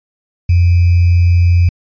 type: tone with sample-and-hold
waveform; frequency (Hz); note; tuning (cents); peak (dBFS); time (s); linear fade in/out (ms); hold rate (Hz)
sine; 87.31; F2; 0; -6; 0.49-1.69; 5; 2450
effects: resampled to 11025 Hz